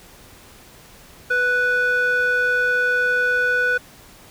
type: tone with band-pass filter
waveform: square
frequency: 493.9 Hz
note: B4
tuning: in tune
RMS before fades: -19 dBFS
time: 1.3-3.78 s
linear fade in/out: 10 ms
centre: 1300 Hz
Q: 6.1
effects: pink hiss -46 dBFS RMS until 4.3 s